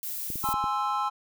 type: noise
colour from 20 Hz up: violet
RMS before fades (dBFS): -34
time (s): 0.03-0.53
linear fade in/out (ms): 0
type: clicks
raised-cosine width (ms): 3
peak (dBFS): -25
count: 6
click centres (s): 0.303 / 0.357 / 0.441 / 0.489 / 0.541 / 0.641
type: chord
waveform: triangle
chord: Ab augmented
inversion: none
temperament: equal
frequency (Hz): 830.6 / 1046.5 / 1318.5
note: Ab5 / C6 / E6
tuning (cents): 0 / 0 / 0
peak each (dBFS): -28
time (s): 0.43-1.1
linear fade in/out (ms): 20
effects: none